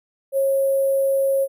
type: tone with sample-and-hold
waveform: sine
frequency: 544 Hz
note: C#5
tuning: 33 cents flat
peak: -16 dBFS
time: 0.32-1.48 s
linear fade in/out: 50 ms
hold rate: 11025 Hz
effects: none